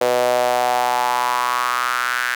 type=tone with high-pass filter sweep; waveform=sawtooth; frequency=123.47 Hz; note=B2; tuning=in tune; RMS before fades=-19 dBFS; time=0.01-2.35 s; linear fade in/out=5 ms; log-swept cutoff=530 to 1600 Hz; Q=4.7; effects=none